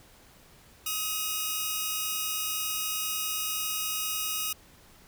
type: tone pair together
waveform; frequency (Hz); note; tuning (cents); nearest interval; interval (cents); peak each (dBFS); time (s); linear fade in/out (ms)
5% pulse; 1262 / 2855; D#6 / F7; +24 / +37; octave + major second; 1413; -21 / -22; 0.86-4.53; 5
effects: pink hiss -56 dBFS RMS until 5.07 s